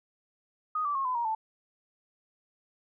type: tone with pitch steps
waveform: sine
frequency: 1244.5 / 1161.2 / 1083.4 / 1010.8 / 943.2 / 880 Hz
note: D#6 / D6 / C#6 / B5 / A#5 / A5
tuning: 0 / -20 / -40 / +40 / +20 / 0 cents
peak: -27 dBFS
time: 0.75-1.35 s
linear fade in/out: 5 ms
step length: 100 ms
effects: none